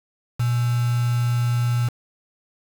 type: tone with quantisation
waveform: sine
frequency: 120.4 Hz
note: B2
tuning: 44 cents flat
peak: -18 dBFS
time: 0.39-1.89 s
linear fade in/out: 10 ms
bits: 5
effects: none